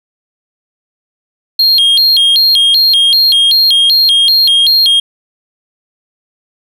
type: tone with vibrato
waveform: triangle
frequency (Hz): 3700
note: A#7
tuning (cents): -14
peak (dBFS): -4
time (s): 1.59-5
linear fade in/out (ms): 5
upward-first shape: square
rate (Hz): 2.6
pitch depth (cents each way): 230
effects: none